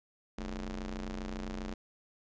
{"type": "ring-modulated tone", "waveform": "sawtooth", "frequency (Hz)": 92.5, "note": "F#2", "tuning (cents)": 0, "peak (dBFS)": -30, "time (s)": [0.38, 1.74], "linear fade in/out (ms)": 5, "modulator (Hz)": 125, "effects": ["resampled to 16000 Hz", "12-bit"]}